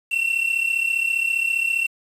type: tone pair together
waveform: triangle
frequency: 2705 / 2740 Hz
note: E7 / F7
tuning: +44 / -34 cents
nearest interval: unison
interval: 22 cents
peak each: -19 / -23 dBFS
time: 0.11-1.87 s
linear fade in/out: 10 ms
effects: resampled to 32000 Hz + 7-bit